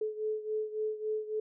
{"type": "beating tone pair", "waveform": "sine", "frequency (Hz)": [430, 433.6], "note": ["A4", "A4"], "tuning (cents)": [-40, -25], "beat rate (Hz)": 3.6, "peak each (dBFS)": [-33, -37], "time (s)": [0.01, 1.4], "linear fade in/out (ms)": 5, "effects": []}